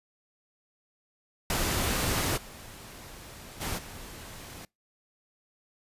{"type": "noise with level steps", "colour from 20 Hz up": "pink", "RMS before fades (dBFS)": [-28, -46, -33, -44], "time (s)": [1.5, 4.65], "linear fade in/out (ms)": 2, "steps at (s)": [2.36, 3.6, 3.77], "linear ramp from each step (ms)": 20, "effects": ["noise-tail reverb RT60 0.2 s tail -25 dB re dry", "resampled to 32000 Hz"]}